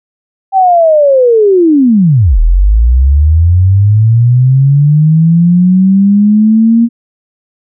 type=linear two-way sweep; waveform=sine; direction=down then up; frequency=784 to 38.1 to 235.4 Hz; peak=-3 dBFS; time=0.52-6.89 s; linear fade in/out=50 ms; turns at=2.39 s; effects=none